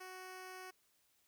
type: tone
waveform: 10% pulse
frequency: 371.3 Hz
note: F#4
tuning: 6 cents sharp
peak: -40 dBFS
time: 0-0.71 s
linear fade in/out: 10 ms
effects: white hiss -75 dBFS RMS until 1.27 s